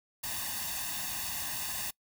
white noise with comb filter, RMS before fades -36 dBFS, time 0.23-1.91 s, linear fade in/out 10 ms, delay 1.1 ms, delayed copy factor +0.85, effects noise-tail reverb RT60 0.1 s tail -24 dB re dry

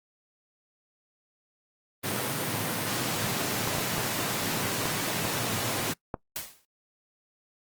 pink high-pass noise, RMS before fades -30 dBFS, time 2.03-5.94 s, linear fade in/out 20 ms, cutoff 100 Hz, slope 96 dB/octave
clicks, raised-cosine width 1 ms, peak -16 dBFS, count 7, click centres 3.675 / 3.751 / 3.784 / 3.981 / 4.856 / 5.252 / 6.142 s
white noise with exponential decay, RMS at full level -31 dBFS, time 6.36-6.65 s, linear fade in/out 0 ms, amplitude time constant 62 ms
effects noise-tail reverb RT60 0.1 s tail -21 dB re dry + Opus 32 kbps

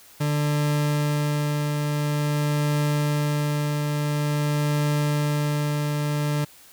40% pulse tone with tremolo, 147.8 Hz, D3, 11 cents sharp, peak -19 dBFS, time 0.2-6.45 s, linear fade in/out 10 ms, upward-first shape triangle, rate 0.48 Hz, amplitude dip 30%, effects white hiss -50 dBFS RMS until 6.72 s

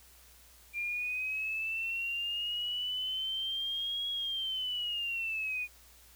sine linear two-way sweep, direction up then down, 2381 to 3322 to 2444 Hz, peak -32 dBFS, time 0.73-5.68 s, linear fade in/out 50 ms, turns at 4.09 s, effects added 60 Hz sine -61 dBFS peak until 6.15 s + white hiss -59 dBFS RMS until 6.15 s

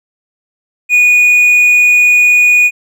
triangle tone, 2461 Hz, D#7, 20 cents flat, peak -3 dBFS, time 0.89-2.71 s, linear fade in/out 50 ms, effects none

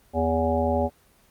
harmonic tone with a mistuned harmonic, 81.6 Hz, E2, 17 cents flat, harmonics 1 / 3 / 5 / 7 / 9 / 10, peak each -27 / -27 / -29 / -25 / -29 / -30 dBFS, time 0.13-0.9 s, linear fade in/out 50 ms, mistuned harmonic 10, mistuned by +39 cents, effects pink hiss -59 dBFS RMS until 1.3 s + Opus 24 kbps

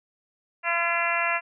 harmonic tone, 340.5 Hz, F4, 44 cents flat, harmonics 2 / 3 / 4 / 5 / 6 / 7 / 8, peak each -30 / -30 / -30 / -30 / -30 / -30 / -30 dBFS, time 0.63-1.41 s, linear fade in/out 50 ms, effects none

